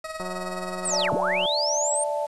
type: tone with tremolo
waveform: 20% pulse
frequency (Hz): 635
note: D#5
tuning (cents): +35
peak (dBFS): -25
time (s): 0.04-1.06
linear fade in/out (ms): 5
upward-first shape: sine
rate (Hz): 19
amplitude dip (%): 65
type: click train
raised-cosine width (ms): 1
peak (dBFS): -22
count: 231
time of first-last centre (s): 0.2-1.457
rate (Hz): 183
type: linear two-way sweep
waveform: sine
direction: down then up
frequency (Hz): 8900 to 92.8 to 8900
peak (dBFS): -24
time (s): 0.85-2.04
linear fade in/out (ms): 5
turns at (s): 1.13
type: chord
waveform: sine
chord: D suspended second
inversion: none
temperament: equal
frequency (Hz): 587.3 / 659.3 / 880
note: D5 / E5 / A5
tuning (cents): 0 / 0 / 0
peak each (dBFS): -26 / -32 / -29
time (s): 0.91-2.27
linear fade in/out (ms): 20
effects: resampled to 24000 Hz + 8-bit